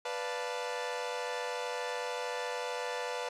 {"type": "chord", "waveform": "sawtooth", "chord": "B half-diminished seventh", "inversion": "none", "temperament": "equal", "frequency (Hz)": [493.9, 587.3, 698.5, 880], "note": ["B4", "D5", "F5", "A5"], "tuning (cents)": [0, 0, 0, 0], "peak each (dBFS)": [-33, -38, -39, -37], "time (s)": [0.05, 3.29], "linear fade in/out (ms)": 5, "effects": ["low-pass 7000 Hz 12 dB/octave"]}